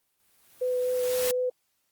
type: noise with exponential growth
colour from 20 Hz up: white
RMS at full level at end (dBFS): -29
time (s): 0.2-1.31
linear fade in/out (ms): 0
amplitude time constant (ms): 240
type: tone with vibrato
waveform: sine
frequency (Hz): 501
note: B4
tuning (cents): +25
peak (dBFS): -24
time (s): 0.61-1.5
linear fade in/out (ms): 10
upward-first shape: sine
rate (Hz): 4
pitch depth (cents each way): 9
effects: white hiss -74 dBFS RMS until 1.91 s + Opus 32 kbps